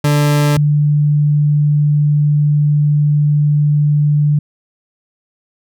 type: tone pair in turn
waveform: 40% pulse / sine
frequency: 146.83 / 147.77 Hz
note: D3 / D3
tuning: 0 / +11 cents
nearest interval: unison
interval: 11 cents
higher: second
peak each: -9 dBFS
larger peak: neither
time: 0.04-0.57 / 0.57-4.39 s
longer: second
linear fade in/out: 5 ms
effects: none